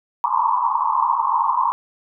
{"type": "band-pass noise", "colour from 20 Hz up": "pink", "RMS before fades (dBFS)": -19, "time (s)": [0.24, 1.72], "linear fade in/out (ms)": 0, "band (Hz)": [900, 1100], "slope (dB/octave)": 96, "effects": []}